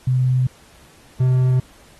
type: tone pair in turn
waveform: sine / triangle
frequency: 127.9 / 127.9 Hz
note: C3 / C3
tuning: -39 / -39 cents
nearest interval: unison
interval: 0 cents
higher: neither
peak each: -14 / -11 dBFS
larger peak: second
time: 0.07-0.47 / 1.2-1.6 s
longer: neither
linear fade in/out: 5 ms
effects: pink hiss -50 dBFS RMS until 1.99 s + AAC 32 kbps